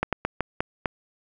slowing click train, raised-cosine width 0.5 ms, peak -8 dBFS, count 6, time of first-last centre 0.03-0.858 s, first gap 97 ms, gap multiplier 1.27, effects none

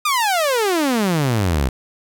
sawtooth exponential sweep, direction down, 1244.5 to 61 Hz, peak -12 dBFS, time 0.05-1.69 s, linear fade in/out 5 ms, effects none

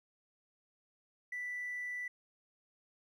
sine tone with hard clipping, 1975.5 Hz, B6, in tune, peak -38 dBFS, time 1.32-2.08 s, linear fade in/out 5 ms, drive 1 dB, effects none

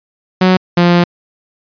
sawtooth tone pair in turn, 185 / 174.37 Hz, F#3 / F3, 0 / -2 cents, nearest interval minor second, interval 102 cents, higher first, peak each -3 dBFS, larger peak neither, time 0.41-0.57 / 0.77-1.04 s, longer second, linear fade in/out 5 ms, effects resampled to 11025 Hz

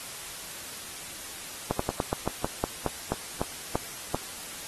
slowing click train, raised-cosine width 1 ms, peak -12 dBFS, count 13, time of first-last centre 1.71-4.146 s, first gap 84 ms, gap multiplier 1.15, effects white hiss -40 dBFS RMS until 4.67 s + AAC 32 kbps

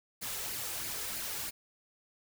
white noise with flanger, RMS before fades -38 dBFS, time 0.21-1.51 s, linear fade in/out 20 ms, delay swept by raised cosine 0.42 to 2.42 ms, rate 3.1 Hz, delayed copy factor +0.5, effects none

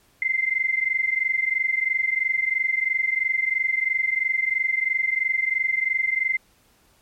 sine tone pair together, 2070 / 2093 Hz, C7 / C7, -19 / 0 cents, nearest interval unison, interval 19 cents, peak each -23 dBFS, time 0.22-6.37 s, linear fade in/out 2 ms, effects pink hiss -60 dBFS RMS until 7.01 s + MP3 64 kbps

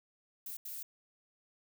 violet noise bursts at uneven times, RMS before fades -43 dBFS, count 2, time 0.46-0.57 / 0.65-0.83 s, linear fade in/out 5 ms, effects none

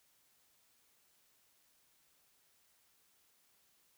silence, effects white hiss -72 dBFS RMS until 3.97 s

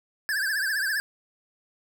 square tone with vibrato, 1646 Hz, G#6, 16 cents flat, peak -25 dBFS, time 0.29-1 s, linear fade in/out 0 ms, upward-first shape triangle, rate 15 Hz, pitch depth 150 cents each way, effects none

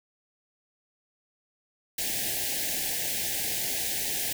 white band-stop noise, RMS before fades -30 dBFS, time 1.98-4.33 s, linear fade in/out 5 ms, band 850 to 1600 Hz, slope 96 dB/octave, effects none

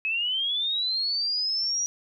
sine linear sweep, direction up, 2545 to 5800 Hz, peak -24 dBFS, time 0.05-1.86 s, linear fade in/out 0 ms, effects 11-bit

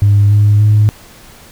sine tone with pitch steps, 101.9 / 103.8 / 105.74 Hz, G#2 / G#2 / G#2, -32 / 0 / +32 cents, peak -4 dBFS, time 0.02-0.89 s, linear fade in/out 0 ms, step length 290 ms, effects tanh soft clip ceiling -2 dBFS + pink hiss -39 dBFS RMS until 1.51 s

